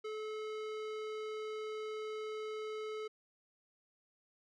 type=tone; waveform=square; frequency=431.6 Hz; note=A4; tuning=33 cents flat; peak=-40 dBFS; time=0.04-3.08 s; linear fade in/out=10 ms; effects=low-pass 4000 Hz 12 dB/octave